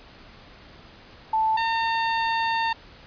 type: tone pair in turn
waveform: sine / sawtooth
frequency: 880 / 908.9 Hz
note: A5 / A#5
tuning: 0 / -44 cents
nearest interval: minor second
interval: 56 cents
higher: second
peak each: -19 / -18 dBFS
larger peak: second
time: 1.33-1.57 / 1.57-2.73 s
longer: second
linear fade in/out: 5 ms
effects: pink hiss -48 dBFS RMS until 3.06 s + resampled to 11025 Hz